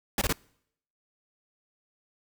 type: noise bursts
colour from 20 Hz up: pink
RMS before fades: -26 dBFS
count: 3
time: 0.18-0.326 s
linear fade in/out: 2 ms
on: 34 ms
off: 22 ms
effects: noise-tail reverb RT60 0.7 s tail -26 dB re dry